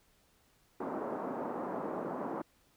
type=band-pass noise; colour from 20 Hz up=pink; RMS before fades=-38 dBFS; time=0.8-2.42 s; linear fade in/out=5 ms; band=220 to 1100 Hz; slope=24 dB/octave; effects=pink hiss -69 dBFS RMS until 2.76 s